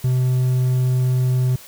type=tone; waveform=triangle; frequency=127.4 Hz; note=C3; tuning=46 cents flat; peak=-13 dBFS; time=0.04-1.56 s; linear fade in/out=5 ms; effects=white hiss -42 dBFS RMS until 1.67 s